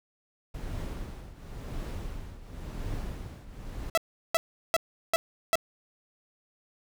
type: noise with tremolo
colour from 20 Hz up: brown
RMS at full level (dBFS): -34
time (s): 0.54-3.9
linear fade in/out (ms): 5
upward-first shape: triangle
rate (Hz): 0.94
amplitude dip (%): 80
type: tone bursts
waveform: sawtooth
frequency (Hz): 659.3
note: E5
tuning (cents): 0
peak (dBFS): -17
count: 5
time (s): 3.95-5.555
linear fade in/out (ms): 0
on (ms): 25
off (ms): 370
effects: none